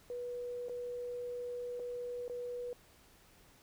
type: tone with dropouts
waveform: sine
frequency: 487.9 Hz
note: B4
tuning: 21 cents flat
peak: -38 dBFS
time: 0.1-2.73 s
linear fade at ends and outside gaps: 1 ms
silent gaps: 0.685-0.695 / 1.795-1.799 / 2.28-2.297 s
effects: pink hiss -63 dBFS RMS until 3.62 s